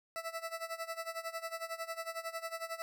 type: tone with tremolo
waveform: 20% pulse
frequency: 659.3 Hz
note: E5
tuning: in tune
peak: -31 dBFS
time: 0.16-2.82 s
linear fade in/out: 0 ms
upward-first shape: sine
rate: 11 Hz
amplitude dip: 85%
effects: none